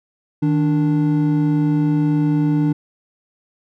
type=tone pair together; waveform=triangle; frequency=155.56 / 293.9 Hz; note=D#3 / D4; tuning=0 / +1 cents; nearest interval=major seventh; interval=1101 cents; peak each=-15 dBFS; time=0.42-2.73 s; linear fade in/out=10 ms; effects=none